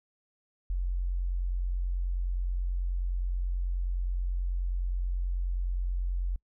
sine tone, 44.7 Hz, F1, 41 cents sharp, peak -27 dBFS, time 0.7-6.36 s, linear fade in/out 0 ms, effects noise-tail reverb RT60 0.1 s tail -26 dB re dry

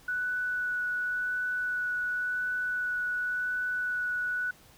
sine tone with vibrato, 1480 Hz, F#6, in tune, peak -28 dBFS, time 0.08-4.51 s, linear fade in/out 5 ms, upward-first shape sine, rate 0.92 Hz, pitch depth 9 cents each way, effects pink hiss -57 dBFS RMS until 4.77 s

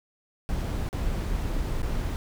brown noise with dropouts, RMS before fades -28 dBFS, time 0.49-2.16 s, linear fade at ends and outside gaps 0 ms, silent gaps 0.889-0.929 / 1.819-1.829 s, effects none

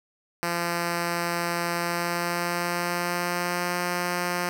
5% pulse tone with pitch glide, 171.9 to 176.83 Hz, F3 to F3, -27 to +22 cents, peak -14 dBFS, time 0.43-4.49 s, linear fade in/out 0 ms, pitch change +49 cents, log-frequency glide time 1.73-3.78 s, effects none

